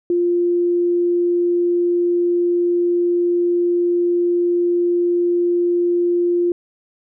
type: tone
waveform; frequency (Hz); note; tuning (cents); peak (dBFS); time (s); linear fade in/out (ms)
sine; 349.2; F4; 0; -14; 0.1-6.52; 2
effects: none